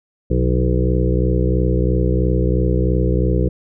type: harmonic tone with a mistuned harmonic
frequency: 63 Hz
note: B1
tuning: 35 cents sharp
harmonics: 1 / 2 / 3 / 5 / 6 / 7 / 8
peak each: -17 / -20 / -22 / -24 / -25 / -25 / -26 dBFS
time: 0.3-3.49 s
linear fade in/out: 10 ms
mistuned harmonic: 3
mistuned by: -42 cents
effects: none

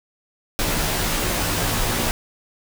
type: noise with comb filter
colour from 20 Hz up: pink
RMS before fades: -22 dBFS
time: 0.59-2.11 s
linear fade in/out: 0 ms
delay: 15 ms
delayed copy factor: -0.95
effects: none

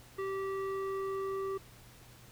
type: tone with low-pass filter sweep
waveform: square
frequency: 388.1 Hz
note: G4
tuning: 17 cents flat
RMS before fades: -36 dBFS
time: 0.18-1.58 s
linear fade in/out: 10 ms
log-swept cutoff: 1800 to 1100 Hz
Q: 1.4
effects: added 120 Hz sine -58 dBFS peak until 2.31 s + pink hiss -57 dBFS RMS until 2.31 s

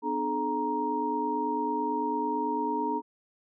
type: tone cluster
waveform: sine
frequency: 252.2 / 301.2 / 428.2 / 937 Hz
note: B3 / D4 / A4 / A#5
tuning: +36 / +44 / -47 / +9 cents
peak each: -35 / -33 / -34 / -29 dBFS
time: 0.02-3.02 s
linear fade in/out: 50 ms
effects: none

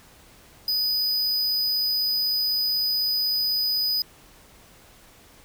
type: tone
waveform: square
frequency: 4978 Hz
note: D#8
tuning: in tune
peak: -22 dBFS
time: 0.68-4.02 s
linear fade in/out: 2 ms
effects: pink hiss -52 dBFS RMS until 5.44 s

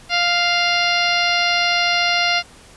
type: harmonic tone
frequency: 698.5 Hz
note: F5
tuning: in tune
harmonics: 1 / 2 / 3 / 4 / 5 / 6 / 7 / 8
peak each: -22 / -23 / -21 / -22 / -28 / -24 / -26 / -30 dBFS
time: 0.09-2.43 s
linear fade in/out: 50 ms
effects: pink hiss -45 dBFS RMS until 2.76 s + resampled to 24000 Hz

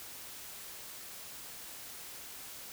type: silence
effects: white hiss -47 dBFS RMS until 2.72 s

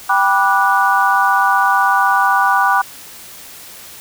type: chord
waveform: sine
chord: G major seventh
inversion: none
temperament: just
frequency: 784 / 980 / 1176 / 1470 Hz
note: G5 / B5 / D6 / F#6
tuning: 0 / -14 / +2 / -12 cents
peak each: -16 dBFS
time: 0.09-2.82 s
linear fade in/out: 10 ms
effects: white hiss -36 dBFS RMS until 4 s

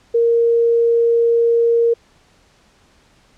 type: tone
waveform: sine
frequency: 465.9 Hz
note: A#4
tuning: 1 cent flat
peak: -11 dBFS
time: 0.14-1.94 s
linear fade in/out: 10 ms
effects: pink hiss -54 dBFS RMS until 3.37 s + low-pass 7000 Hz 12 dB/octave

